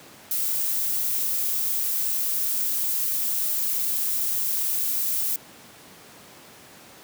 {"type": "noise", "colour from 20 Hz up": "violet", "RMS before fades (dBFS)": -25, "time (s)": [0.31, 5.36], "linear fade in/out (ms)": 2, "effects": ["pink hiss -47 dBFS RMS until 7.03 s", "high-pass 150 Hz 12 dB/octave"]}